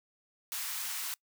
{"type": "high-pass noise", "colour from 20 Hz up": "white", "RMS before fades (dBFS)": -37, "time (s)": [0.52, 1.14], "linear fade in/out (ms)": 0, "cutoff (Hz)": 920, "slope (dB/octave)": 24, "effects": ["noise-tail reverb RT60 0.1 s tail -24 dB re dry"]}